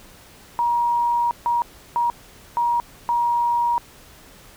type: tone bursts at uneven times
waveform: sine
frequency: 950 Hz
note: A#5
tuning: 33 cents sharp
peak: -17 dBFS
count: 5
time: 0.59-1.31 / 1.46-1.62 / 1.96-2.1 / 2.57-2.8 / 3.09-3.78 s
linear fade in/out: 0 ms
effects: pink hiss -47 dBFS RMS until 4.56 s